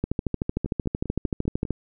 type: two click trains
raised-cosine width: 3 ms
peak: -11 / -19 dBFS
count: 23 / 6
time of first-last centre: 0.04-1.707 / 0.66-1.652 s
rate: 13.2 / 5.04 Hz
effects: none